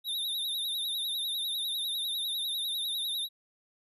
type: tone with vibrato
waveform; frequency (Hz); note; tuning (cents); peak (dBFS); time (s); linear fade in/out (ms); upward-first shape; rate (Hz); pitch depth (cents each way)
square; 3729; A#7; 0; -31; 0.04-3.29; 50; triangle; 10; 110
effects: resampled to 32000 Hz